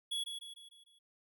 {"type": "tone with echo", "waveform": "square", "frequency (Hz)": 3367, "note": "G#7", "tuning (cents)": 23, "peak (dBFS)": -35, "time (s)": [0.11, 0.24], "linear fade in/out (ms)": 10, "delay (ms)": 150, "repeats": 5, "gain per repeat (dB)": -6, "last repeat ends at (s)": 0.99, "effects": []}